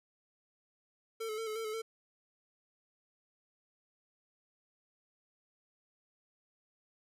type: tone with vibrato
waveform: square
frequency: 440 Hz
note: A4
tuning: in tune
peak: -37 dBFS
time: 1.2-1.82 s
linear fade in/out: 10 ms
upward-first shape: square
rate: 5.6 Hz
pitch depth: 37 cents each way
effects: resampled to 32000 Hz